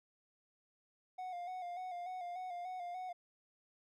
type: tone with vibrato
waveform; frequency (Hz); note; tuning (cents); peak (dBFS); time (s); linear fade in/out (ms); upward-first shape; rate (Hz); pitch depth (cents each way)
triangle; 721; F#5; -45; -39; 1.18-3.13; 10; square; 3.4; 43
effects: none